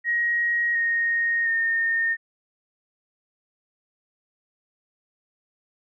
sine tone with pitch steps, 1889 / 1859.8 / 1831 Hz, A#6 / A#6 / A#6, +22 / -5 / -32 cents, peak -20 dBFS, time 0.04-2.17 s, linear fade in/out 50 ms, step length 710 ms, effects none

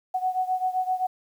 sine beating tone pair, 740 / 747.7 Hz, F#5 / F#5, 0 / +18 cents, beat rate 7.7 Hz, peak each -25 / -28 dBFS, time 0.14-1.07 s, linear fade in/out 10 ms, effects 9-bit

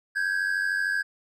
triangle tone pair together, 1568 / 1661.2 Hz, G6 / G#6, 0 / 0 cents, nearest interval minor second, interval 100 cents, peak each -25 dBFS, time 0.15-1.03 s, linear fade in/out 20 ms, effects none

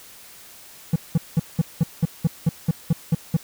triangle tone bursts, 162.9 Hz, E3, 20 cents flat, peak -12 dBFS, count 12, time 0.93-3.368 s, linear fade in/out 5 ms, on 29 ms, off 190 ms, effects white hiss -45 dBFS RMS until 3.43 s

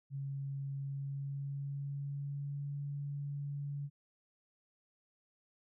sine tone with pitch glide, 138.2 to 142.58 Hz, C#3 to C#3, -5 to +49 cents, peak -37 dBFS, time 0.1-3.9 s, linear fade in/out 50 ms, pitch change +54 cents, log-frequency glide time 0.78-2.77 s, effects none

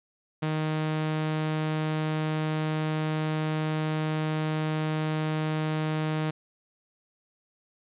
sawtooth tone, 155.56 Hz, D#3, in tune, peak -22 dBFS, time 0.42-6.31 s, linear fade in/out 10 ms, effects resampled to 8000 Hz + 10-bit

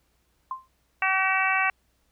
sine tone with exponential decay, 1046.5 Hz, C6, in tune, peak -25 dBFS, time 0.51-0.68 s, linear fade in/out 2 ms, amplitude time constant 35 ms
harmonic tone, 381 Hz, G4, 49 cents flat, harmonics 2 / 3 / 4 / 5 / 6 / 7, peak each -28 / -28 / -28 / -28 / -28 / -28 dBFS, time 1.02-1.7 s, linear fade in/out 2 ms
effects added 60 Hz sine -70 dBFS peak until 2.11 s + pink hiss -70 dBFS RMS until 2.11 s

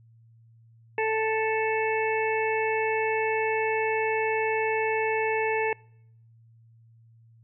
harmonic tone, 440 Hz, A4, in tune, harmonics 1 / 2 / 4 / 5 / 6, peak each -26 / -29 / -32 / -33 / -34 dBFS, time 0.98-5.73 s, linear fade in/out 2 ms, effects noise-tail reverb RT60 0.7 s tail -26 dB re dry + added 114 Hz sine -53 dBFS peak until 7.43 s

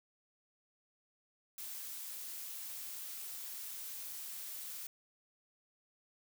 blue noise, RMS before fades -45 dBFS, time 1.58-4.87 s, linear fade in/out 2 ms, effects none

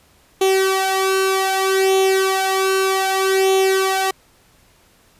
sawtooth tone with flanger, 382.9 Hz, G4, 41 cents flat, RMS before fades -17 dBFS, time 0.41-4.11 s, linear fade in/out 5 ms, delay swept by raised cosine 0.3 to 1.9 ms, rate 0.64 Hz, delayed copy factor +0.7, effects pink hiss -54 dBFS RMS until 5.19 s + resampled to 32000 Hz

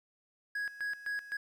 triangle tone with tremolo, 1661.2 Hz, G#6, in tune, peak -31 dBFS, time 0.55-1.37 s, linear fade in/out 5 ms, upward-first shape square, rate 3.9 Hz, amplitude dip 80%, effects 11-bit

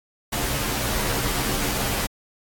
pink noise with comb filter, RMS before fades -25 dBFS, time 0.32-2.07 s, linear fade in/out 10 ms, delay 12 ms, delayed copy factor -0.7, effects AAC 64 kbps

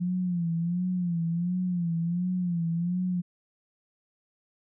sine tone with vibrato, 174.3 Hz, F3, 3 cents flat, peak -25 dBFS, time 0-3.22 s, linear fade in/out 20 ms, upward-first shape sine, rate 1.4 Hz, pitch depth 85 cents each way, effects none

